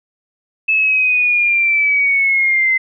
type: linear sweep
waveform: sine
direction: down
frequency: 2613 to 2053 Hz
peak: -11 dBFS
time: 0.68-2.78 s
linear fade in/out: 10 ms
effects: none